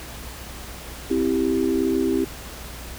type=chord; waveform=sine; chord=C major; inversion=none; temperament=equal; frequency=261.6 / 329.6 / 392 Hz; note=C4 / E4 / G4; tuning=0 / 0 / 0 cents; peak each=-23 dBFS; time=1.1-2.25 s; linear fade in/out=10 ms; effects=added 60 Hz sine -39 dBFS peak until 2.98 s + pink hiss -38 dBFS RMS until 2.98 s